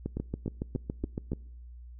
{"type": "two click trains", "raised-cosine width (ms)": 3, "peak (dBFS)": [-20, -19], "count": [5, 10], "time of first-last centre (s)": [[0.17, 1.333], [0.06, 1.319]], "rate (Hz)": [3.44, 7.15], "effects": ["noise-tail reverb RT60 0.9 s tail -25 dB re dry", "added 60 Hz sine -44 dBFS peak until 1.99 s"]}